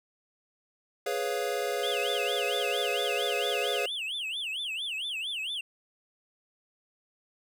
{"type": "chord", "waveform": "square", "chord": "C# dominant seventh", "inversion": "second", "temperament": "equal", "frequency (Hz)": [415.3, 493.9, 554.4, 698.5], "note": ["G#4", "B4", "C#5", "E#5"], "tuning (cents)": [0, 0, 0, 0], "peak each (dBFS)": [-34, -35, -35, -36], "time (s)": [1.06, 3.86], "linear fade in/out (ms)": 5}
{"type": "tone with vibrato", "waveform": "triangle", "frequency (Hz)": 3002, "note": "F#7", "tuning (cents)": 24, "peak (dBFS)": -30, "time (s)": [1.83, 5.61], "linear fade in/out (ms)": 5, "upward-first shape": "sine", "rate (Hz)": 4.4, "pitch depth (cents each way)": 290}
{"effects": []}